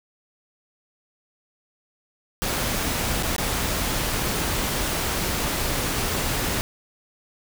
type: noise with dropouts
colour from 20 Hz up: pink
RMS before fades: -25 dBFS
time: 2.42-6.61 s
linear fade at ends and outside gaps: 0 ms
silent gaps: 3.226-3.232 / 3.363-3.382 s
effects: none